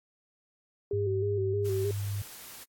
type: tone with vibrato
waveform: sine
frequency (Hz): 394.4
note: G4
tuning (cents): +11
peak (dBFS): -28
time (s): 0.91-1.91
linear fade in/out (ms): 2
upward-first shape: square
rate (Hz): 3.2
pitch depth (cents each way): 47
type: tone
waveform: sine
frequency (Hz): 101.2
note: G#2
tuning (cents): -44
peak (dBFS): -30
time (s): 0.93-2.22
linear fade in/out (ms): 5
type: noise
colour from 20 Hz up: white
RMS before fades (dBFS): -46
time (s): 1.64-2.65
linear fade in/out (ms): 20
effects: AAC 64 kbps